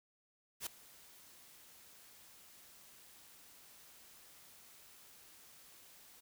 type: noise with ADSR envelope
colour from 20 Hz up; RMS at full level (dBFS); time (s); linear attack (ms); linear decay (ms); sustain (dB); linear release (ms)
white; -39; 0.6-6.21; 66; 4; -21; 18
effects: none